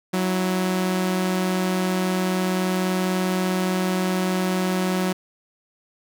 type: tone pair together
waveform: sawtooth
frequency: 184.98 / 329.6 Hz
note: F#3 / E4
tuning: 0 / 0 cents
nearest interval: minor seventh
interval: 1000 cents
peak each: -17 / -26 dBFS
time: 0.13-5.13 s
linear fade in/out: 10 ms
effects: none